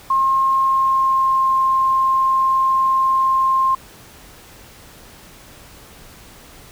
sine tone with pitch glide, 1069 to 1058.6 Hz, C6 to C6, +37 to +20 cents, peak -13 dBFS, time 0.1-3.75 s, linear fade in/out 5 ms, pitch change -17 cents, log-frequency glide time 0.61-1.61 s, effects pink hiss -43 dBFS RMS until 6.71 s

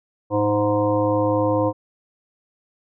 harmonic tone with a mistuned harmonic, 103.83 Hz, G#2, in tune, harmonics 1 / 3 / 5 / 7 / 9 / 10, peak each -25 / -22 / -20 / -30 / -27 / -29 dBFS, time 0.3-1.73 s, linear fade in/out 50 ms, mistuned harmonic 1, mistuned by +47 cents, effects none

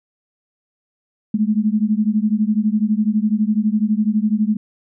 sine beating tone pair, 208.4 / 220.4 Hz, G#3 / A3, +6 / +3 cents, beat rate 12 Hz, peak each -17 / -18 dBFS, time 1.34-4.57 s, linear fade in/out 5 ms, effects none

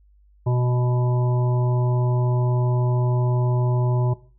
harmonic tone, 123.7 Hz, B2, 3 cents sharp, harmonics 1 / 3 / 5 / 7 / 8, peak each -18 / -28 / -32 / -35 / -36 dBFS, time 0.46-4.14 s, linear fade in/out 10 ms, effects noise-tail reverb RT60 0.4 s tail -18 dB re dry + added 50 Hz sine -52 dBFS peak until 4.38 s

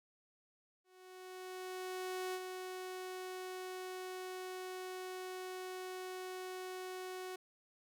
sawtooth tone with ADSR envelope, 370 Hz, F#4, in tune, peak -34 dBFS, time 0.84-7.36 s, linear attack 1500 ms, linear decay 52 ms, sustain -5 dB, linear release 6 ms, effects none

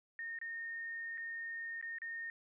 sine tone with dropouts, 1837 Hz, A#6, 26 cents flat, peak -40 dBFS, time 0.19-2.3 s, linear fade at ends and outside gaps 1 ms, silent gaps 0.388-0.414 / 1.175-1.179 / 1.813-1.826 / 1.985-2.018 s, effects none

